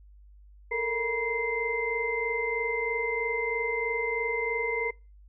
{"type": "tone cluster", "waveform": "sine", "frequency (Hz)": [441.2, 464.3, 960, 2081], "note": ["A4", "A#4", "B5", "C7"], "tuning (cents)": [5, -7, -49, -10], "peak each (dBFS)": [-35, -31, -35, -30], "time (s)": [0.71, 4.91], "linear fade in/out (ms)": 10, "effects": ["noise-tail reverb RT60 0.3 s tail -25 dB re dry", "added 50 Hz sine -50 dBFS peak until 5.28 s"]}